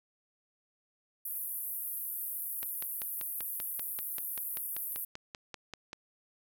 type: band-pass noise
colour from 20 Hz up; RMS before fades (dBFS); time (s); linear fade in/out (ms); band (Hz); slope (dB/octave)
white; -38; 1.25-5.05; 5; 11000 to 15000; 48
type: click train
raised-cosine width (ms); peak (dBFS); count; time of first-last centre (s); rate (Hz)
0.2; -24; 18; 2.63-5.931; 5.15
effects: none